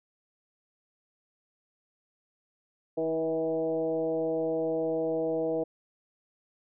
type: tone with frequency modulation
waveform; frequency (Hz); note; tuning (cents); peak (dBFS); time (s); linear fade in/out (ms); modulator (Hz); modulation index
sine; 483.8; B4; -36; -26; 2.97-5.64; 10; 162; 1.1
effects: none